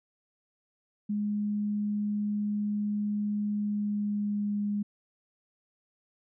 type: tone with pitch glide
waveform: sine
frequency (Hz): 207.7 to 205.7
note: G#3 to G#3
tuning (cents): 0 to -16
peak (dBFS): -27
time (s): 1.09-4.83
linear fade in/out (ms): 10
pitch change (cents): -16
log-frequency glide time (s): 3.53-4.56
effects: none